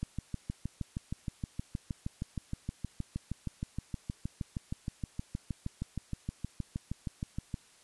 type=click train; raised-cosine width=5 ms; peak=-22 dBFS; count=49; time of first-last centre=0.03-7.542 s; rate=6.39 Hz; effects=white hiss -61 dBFS RMS until 7.83 s + resampled to 24000 Hz